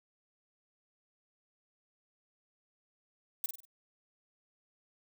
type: noise with echo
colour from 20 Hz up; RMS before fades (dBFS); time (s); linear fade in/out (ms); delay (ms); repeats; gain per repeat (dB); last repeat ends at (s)
violet; -32; 3.44-3.46; 2; 48; 4; -7; 3.652
effects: none